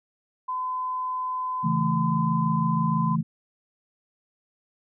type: tone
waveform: sine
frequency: 1017 Hz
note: C6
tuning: 50 cents flat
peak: -26 dBFS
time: 0.48-3.16 s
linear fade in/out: 10 ms
type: chord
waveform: sine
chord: A major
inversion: first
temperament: equal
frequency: 138.59 / 164.81 / 220 Hz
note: C#3 / E3 / A3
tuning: 0 / 0 / 0 cents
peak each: -29 / -24 / -27 dBFS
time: 1.63-3.23 s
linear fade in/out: 20 ms
effects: none